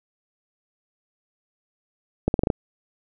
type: accelerating click train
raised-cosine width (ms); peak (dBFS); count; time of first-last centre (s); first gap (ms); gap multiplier
2; -6; 6; 2.28-2.502; 61; 0.84
effects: none